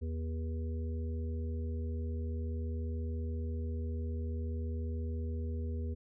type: harmonic tone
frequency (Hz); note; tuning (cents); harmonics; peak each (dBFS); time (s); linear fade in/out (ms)
80.5; E2; -41; 1 / 3 / 5 / 6; -34 / -44 / -48 / -50; 0.01-5.95; 20
effects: none